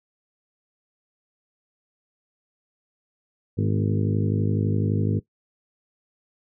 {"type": "harmonic tone with a mistuned harmonic", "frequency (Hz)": 51.91, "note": "G#1", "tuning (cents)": 0, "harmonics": [2, 3, 4, 5, 6, 7, 8, 9], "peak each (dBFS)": [-23, -27, -29, -31, -33, -34, -35, -36], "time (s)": [3.57, 5.2], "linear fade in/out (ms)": 20, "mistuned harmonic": 5, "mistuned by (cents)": -45, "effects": ["noise-tail reverb RT60 0.1 s tail -17 dB re dry"]}